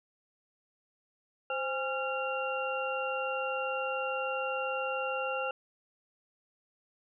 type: tone cluster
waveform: sine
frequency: 523 / 817 / 1376 / 2770 Hz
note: C5 / G#5 / F6 / F7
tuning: -1 / -29 / -26 / -15 cents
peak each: -34 / -38 / -36 / -38 dBFS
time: 1.5-5.51 s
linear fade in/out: 2 ms
effects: none